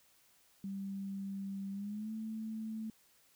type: tone with pitch glide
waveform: sine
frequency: 196 to 220 Hz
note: G3 to A3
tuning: 0 to 0 cents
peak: -38 dBFS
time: 0.64-2.9 s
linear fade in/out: 2 ms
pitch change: +200 cents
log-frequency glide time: 1.72-2.12 s
effects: white hiss -68 dBFS RMS until 3.35 s